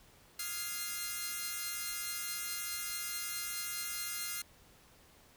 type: chord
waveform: 5% pulse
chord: F minor seventh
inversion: third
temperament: equal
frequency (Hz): 1244.5 / 1396.9 / 1661.2 / 2093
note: Eb6 / F6 / Ab6 / C7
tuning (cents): 0 / 0 / 0 / 0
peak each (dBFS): -36 / -30 / -35 / -30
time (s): 0.39-4.42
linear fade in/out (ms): 5
effects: pink hiss -62 dBFS RMS until 5.36 s